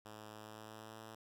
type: tone with pitch glide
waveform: 5% pulse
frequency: 107.3 to 110.38 Hz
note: A2 to A2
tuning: -43 to +6 cents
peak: -39 dBFS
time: 0.05-1.15 s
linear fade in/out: 5 ms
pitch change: +49 cents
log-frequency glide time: 0.31-1.01 s
effects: none